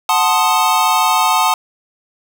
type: chord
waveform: square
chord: F# diminished seventh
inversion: none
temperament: equal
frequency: 740 / 880 / 1046.5 / 1244.5 Hz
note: F#5 / A5 / C6 / Eb6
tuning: 0 / 0 / 0 / 0 cents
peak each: -19 / -16 / -19 / -18 dBFS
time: 0.09-1.54 s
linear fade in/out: 2 ms
effects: none